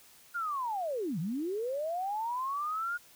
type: linear two-way sweep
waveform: sine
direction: down then up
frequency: 1445 to 146.6 to 1445 Hz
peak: -31 dBFS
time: 0.34-2.98 s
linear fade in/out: 20 ms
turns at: 1.19 s
effects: white hiss -58 dBFS RMS until 3.15 s